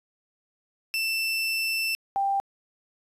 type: tone pair in turn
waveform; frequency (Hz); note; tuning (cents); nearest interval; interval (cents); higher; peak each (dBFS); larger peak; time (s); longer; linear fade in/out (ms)
30% pulse / sine; 2665 / 790; E7 / G5; +18 / +13; octave + major sixth; 2105; first; -22; neither; 0.94-1.95 / 2.16-2.4; first; 0
effects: resampled to 32000 Hz + 10-bit